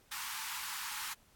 pink high-pass noise, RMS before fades -41 dBFS, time 0.11-1.14 s, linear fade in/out 10 ms, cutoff 850 Hz, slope 96 dB/octave, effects pink hiss -66 dBFS RMS until 1.35 s + AAC 64 kbps

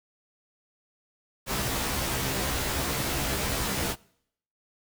pink noise with comb filter, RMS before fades -29 dBFS, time 1.46-3.96 s, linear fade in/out 50 ms, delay 15 ms, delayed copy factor +0.9, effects noise-tail reverb RT60 0.7 s tail -24 dB re dry

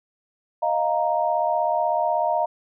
sine chord, Eb suspended second, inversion none, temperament equal, 622.3 / 698.5 / 932.3 Hz, Eb5 / F5 / Bb5, 0 / 0 / 0 cents, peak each -24 / -23 / -24 dBFS, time 0.62-2.46 s, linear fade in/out 10 ms, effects none

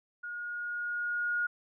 sine tone with level ramp, 1436 Hz, F6, 48 cents sharp, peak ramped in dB -37 to -27 dBFS, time 0.23-1.47 s, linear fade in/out 10 ms, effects none

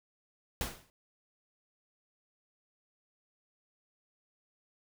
pink noise with exponential decay, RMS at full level -32 dBFS, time 0.61-0.9 s, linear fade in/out 0 ms, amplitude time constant 62 ms, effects none

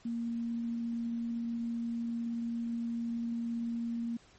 sine tone, 233.1 Hz, A#3, in tune, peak -32 dBFS, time 0.05-4.17 s, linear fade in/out 5 ms, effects pink hiss -61 dBFS RMS until 4.38 s + MP3 32 kbps

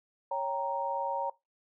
sine chord, G diminished, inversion second, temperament equal, 554.4 / 784 / 932.3 Hz, Db5 / G5 / Bb5, 0 / 0 / 0 cents, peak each -35 / -37 / -32 dBFS, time 0.31-1.3 s, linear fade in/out 5 ms, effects noise-tail reverb RT60 0.2 s tail -20 dB re dry

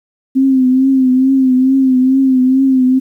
sine tone with vibrato, 261.6 Hz, C4, in tune, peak -7 dBFS, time 0.35-3 s, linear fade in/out 20 ms, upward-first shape triangle, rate 2.3 Hz, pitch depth 60 cents each way, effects 8-bit

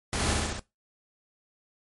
pink noise with echo, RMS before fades -29 dBFS, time 0.13-0.33 s, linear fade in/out 0 ms, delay 66 ms, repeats 4, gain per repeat -2 dB, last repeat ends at 0.594 s, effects noise-tail reverb RT60 0.2 s tail -20 dB re dry + MP3 48 kbps

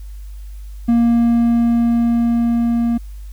triangle tone with level ramp, 234.4 Hz, A#3, 10 cents sharp, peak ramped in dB -8 to -12 dBFS, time 0.88-2.98 s, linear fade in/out 10 ms, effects added 50 Hz sine -29 dBFS peak until 3.32 s + white hiss -53 dBFS RMS until 3.32 s

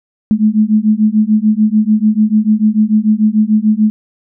sine beating tone pair, 211.2 / 218 Hz, G#3 / A3, +29 / -16 cents, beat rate 6.8 Hz, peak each -11 dBFS, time 0.31-3.9 s, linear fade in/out 0 ms, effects none

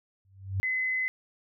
sine tone with exponential growth, 96.4 Hz, G2, 28 cents flat, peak -23 dBFS, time 0.25-0.6 s, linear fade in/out 0 ms, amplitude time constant 75 ms
sine tone, 2033 Hz, B6, 50 cents sharp, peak -26 dBFS, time 0.63-1.08 s, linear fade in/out 0 ms
effects none

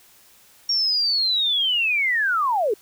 sine linear sweep, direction down, 5588 to 380 Hz, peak -18 dBFS, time 0.69-2.74 s, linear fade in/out 5 ms, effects white hiss -53 dBFS RMS until 2.81 s

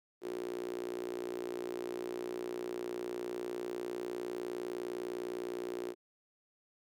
sawtooth tone with high-pass filter, 59.8 Hz, A#1, 45 cents sharp, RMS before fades -40 dBFS, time 0.21-5.95 s, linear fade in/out 50 ms, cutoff 370 Hz, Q 7.8, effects none

